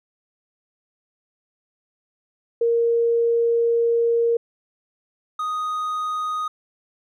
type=tone pair in turn; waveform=sine / triangle; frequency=466.2 / 1244.6 Hz; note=A#4 / D#6; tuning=0 / 0 cents; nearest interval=octave + perfect fourth; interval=1700 cents; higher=second; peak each=-16 / -21 dBFS; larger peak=first; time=2.61-4.37 / 5.39-6.48 s; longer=first; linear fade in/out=5 ms; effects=none